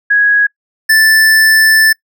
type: tone pair in turn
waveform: sine / square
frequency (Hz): 1661.2 / 1760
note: G#6 / A6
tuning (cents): 0 / 0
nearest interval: minor second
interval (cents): 100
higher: second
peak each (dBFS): -6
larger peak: neither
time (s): 0.1-0.47 / 0.89-1.93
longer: second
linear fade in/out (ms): 10
effects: noise-tail reverb RT60 0.1 s tail -25 dB re dry